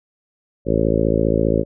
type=harmonic tone; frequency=55 Hz; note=A1; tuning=in tune; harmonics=1 / 2 / 3 / 4 / 5 / 6 / 7 / 8 / 9 / 10; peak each=-24 / -24 / -24 / -24 / -24 / -24 / -24 / -24 / -24 / -24 dBFS; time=0.65-1.65 s; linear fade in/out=50 ms; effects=none